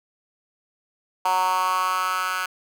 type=tone with high-pass filter sweep; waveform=10% pulse; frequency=184.9 Hz; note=F#3; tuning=1 cent flat; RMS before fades=-23 dBFS; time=1.25-2.46 s; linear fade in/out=5 ms; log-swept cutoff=880 to 1500 Hz; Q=4.5; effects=none